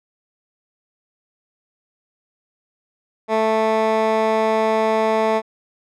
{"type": "tone with band-pass filter", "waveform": "15% pulse", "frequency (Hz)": 220, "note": "A3", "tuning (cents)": 0, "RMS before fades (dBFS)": -18, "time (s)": [3.28, 5.42], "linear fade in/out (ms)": 50, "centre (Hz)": 800, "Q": 0.78, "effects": []}